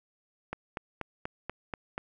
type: click train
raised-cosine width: 0.5 ms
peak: -19 dBFS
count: 7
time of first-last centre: 0.53-1.979 s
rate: 4.14 Hz
effects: none